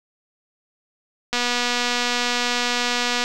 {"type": "click train", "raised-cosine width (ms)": 0.2, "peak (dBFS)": -5, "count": 465, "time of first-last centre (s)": [1.33, 3.239], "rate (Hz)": 243, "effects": []}